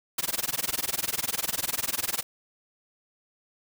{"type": "noise with tremolo", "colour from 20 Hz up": "white", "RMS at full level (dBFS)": -26, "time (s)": [0.18, 2.23], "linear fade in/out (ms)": 5, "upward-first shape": "sine", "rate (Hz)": 20, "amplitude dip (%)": 100, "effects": []}